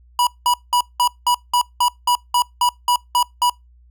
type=tone bursts; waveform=square; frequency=975 Hz; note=B5; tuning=23 cents flat; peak=-14 dBFS; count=13; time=0.19-3.497 s; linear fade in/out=2 ms; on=79 ms; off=190 ms; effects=noise-tail reverb RT60 0.2 s tail -26 dB re dry + added 60 Hz sine -47 dBFS peak until 3.9 s